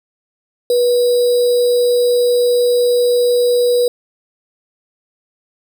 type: tone with sample-and-hold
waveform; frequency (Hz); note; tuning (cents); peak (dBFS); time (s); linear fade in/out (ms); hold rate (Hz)
sine; 487.1; B4; -24; -10; 0.7-3.88; 2; 4410
effects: none